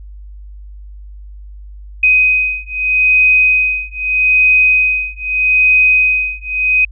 sine beating tone pair, 2510 / 2510.8 Hz, D#7 / D#7, +15 / +15 cents, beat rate 0.8 Hz, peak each -12 dBFS, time 2.03-6.85 s, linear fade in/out 5 ms, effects added 50 Hz sine -30 dBFS peak until 6.91 s

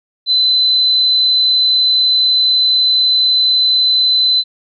sine tone, 4032 Hz, B7, 35 cents sharp, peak -9 dBFS, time 0.26-4.44 s, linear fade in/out 50 ms, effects none

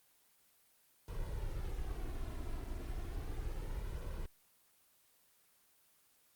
brown noise with flanger, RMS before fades -40 dBFS, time 1.08-4.26 s, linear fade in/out 2 ms, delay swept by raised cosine 2 to 2.98 ms, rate 0.33 Hz, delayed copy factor +0.65, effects white hiss -70 dBFS RMS until 6.35 s + Opus 24 kbps

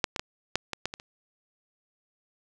clicks, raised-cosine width 0.2 ms, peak -6 / -13 / -12 / -7 / -14 / -12 / -19 / -26 dBFS, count 8, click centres 0.042 / 0.162 / 0.195 / 0.556 / 0.733 / 0.856 / 0.939 / 0.999 s, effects none

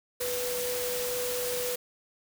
sine tone in noise, 493.9 Hz, B4, in tune, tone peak -31 dBFS, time 0.2-1.76 s, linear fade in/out 10 ms, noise white, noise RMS -34 dBFS, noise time 0.2-1.76 s, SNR 0 dB, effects none

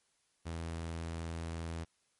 sawtooth tone, 82.7 Hz, E2, 6 cents sharp, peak -34 dBFS, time 0.45-1.85 s, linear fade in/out 20 ms, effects white hiss -75 dBFS RMS until 2.19 s + MP3 48 kbps

